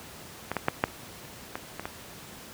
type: clicks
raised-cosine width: 0.5 ms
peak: -14 / -12 / -7 / -6 / -30 / -30 / -17 / -18 / -17 dBFS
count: 9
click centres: 0.516 / 0.567 / 0.684 / 0.839 / 0.882 / 1.251 / 1.555 / 1.796 / 1.855 s
effects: pink hiss -45 dBFS RMS until 2.53 s + high-pass 80 Hz 12 dB/octave